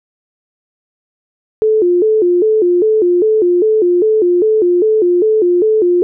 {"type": "tone with vibrato", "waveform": "sine", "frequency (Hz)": 392, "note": "G4", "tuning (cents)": 0, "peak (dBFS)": -8, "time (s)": [1.62, 6.03], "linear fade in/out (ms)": 0, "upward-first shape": "square", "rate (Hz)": 2.5, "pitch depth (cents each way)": 180, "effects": []}